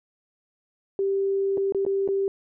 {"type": "tone with dropouts", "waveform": "sine", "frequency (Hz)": 392, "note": "G4", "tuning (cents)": 0, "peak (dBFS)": -21, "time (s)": [0.99, 2.28], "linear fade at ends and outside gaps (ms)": 1, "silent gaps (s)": [[1.573, 1.578], [1.723, 1.747], [1.851, 1.864], [2.077, 2.087]], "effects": []}